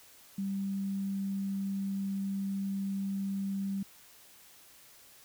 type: tone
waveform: sine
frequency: 196 Hz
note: G3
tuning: in tune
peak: -31 dBFS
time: 0.38-3.83 s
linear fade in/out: 5 ms
effects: white hiss -57 dBFS RMS until 5.24 s